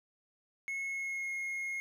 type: tone with pitch glide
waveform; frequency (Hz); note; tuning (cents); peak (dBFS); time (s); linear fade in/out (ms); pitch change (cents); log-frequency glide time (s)
triangle; 2181 to 2153; C#7 to C7; -29 to +49; -33; 0.68-1.8; 0; -22; 0.86-1.32
effects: none